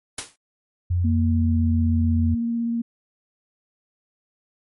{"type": "noise with exponential decay", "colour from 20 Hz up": "white", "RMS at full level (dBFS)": -25, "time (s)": [0.18, 0.36], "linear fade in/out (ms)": 5, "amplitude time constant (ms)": 39}
{"type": "tone with pitch glide", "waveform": "sine", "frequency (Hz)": [88.4, 86.63], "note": ["F2", "F2"], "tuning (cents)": [22, -13], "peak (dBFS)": -18, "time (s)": [0.9, 2.35], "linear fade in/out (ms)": 10, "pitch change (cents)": -35, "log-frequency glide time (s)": [1.23, 1.56]}
{"type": "tone with vibrato", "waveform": "sine", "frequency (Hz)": 233.1, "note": "A#3", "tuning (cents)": 0, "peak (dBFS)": -21, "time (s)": [1.04, 2.82], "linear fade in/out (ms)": 10, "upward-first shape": "sine", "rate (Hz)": 16, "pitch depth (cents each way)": 10}
{"effects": ["MP3 48 kbps"]}